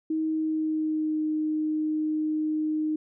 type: tone with pitch glide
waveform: sine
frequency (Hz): 316 to 309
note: D#4 to D#4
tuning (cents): +27 to -12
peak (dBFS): -24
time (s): 0.1-2.96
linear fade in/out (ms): 5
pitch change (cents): -39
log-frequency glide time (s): 0.22-1.22
effects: none